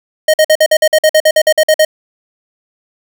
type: tone bursts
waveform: square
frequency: 622.3 Hz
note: D#5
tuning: in tune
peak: -6 dBFS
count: 15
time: 0.28-1.85 s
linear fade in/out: 5 ms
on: 58 ms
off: 50 ms
effects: none